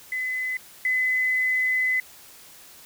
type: tone pair in turn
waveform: sine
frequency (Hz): 2021 / 2021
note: B6 / B6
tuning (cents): +39 / +39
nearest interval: unison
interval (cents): 0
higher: neither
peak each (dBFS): -25 / -20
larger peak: second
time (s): 0.12-0.57 / 0.85-2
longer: second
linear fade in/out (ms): 2
effects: white hiss -48 dBFS RMS until 2.85 s